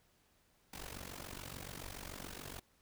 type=noise with amplitude modulation; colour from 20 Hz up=pink; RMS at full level=-44 dBFS; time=0.73-2.6 s; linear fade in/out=5 ms; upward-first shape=sine; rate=47 Hz; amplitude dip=85%; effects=pink hiss -72 dBFS RMS until 2.81 s